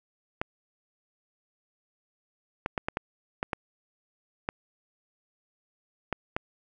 clicks, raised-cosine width 0.5 ms, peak -13 dBFS, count 10, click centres 0.415 / 2.661 / 2.778 / 2.885 / 2.971 / 3.429 / 3.532 / 4.489 / 6.127 / 6.365 s, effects none

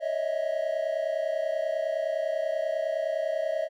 triangle tone cluster, 556 / 625 / 655 Hz, C#5 / D#5 / E5, +5 / +8 / -11 cents, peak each -31 / -27 / -29 dBFS, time 0-3.69 s, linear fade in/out 50 ms, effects none

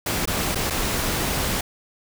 pink noise with dropouts, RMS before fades -24 dBFS, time 0.06-1.61 s, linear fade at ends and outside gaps 5 ms, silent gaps 0.256-0.274 / 0.548-0.555 / 0.701-0.705 s, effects none

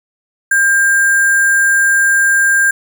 sine tone with sample-and-hold, 1600 Hz, G6, 35 cents sharp, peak -8 dBFS, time 0.51-2.71 s, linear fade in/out 5 ms, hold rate 8820 Hz, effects none

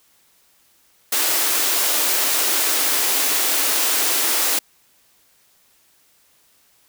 white high-pass noise, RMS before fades -19 dBFS, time 1.12-4.59 s, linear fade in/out 5 ms, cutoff 260 Hz, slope 96 dB/octave, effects white hiss -58 dBFS RMS until 6.88 s

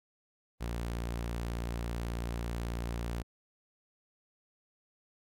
sawtooth tone, 58.27 Hz, A#1, in tune, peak -30 dBFS, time 0.6-3.23 s, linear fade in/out 20 ms, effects AAC 64 kbps

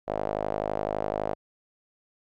sawtooth tone with band-pass filter, 51.9 Hz, G#1, in tune, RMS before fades -30 dBFS, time 0.07-1.35 s, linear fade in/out 20 ms, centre 630 Hz, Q 3.3, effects none

